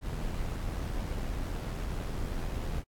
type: noise with amplitude modulation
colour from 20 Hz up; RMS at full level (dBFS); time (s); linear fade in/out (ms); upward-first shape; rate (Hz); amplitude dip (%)
brown; -32; 0.01-2.84; 50; sine; 84.5; 40
effects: AAC 64 kbps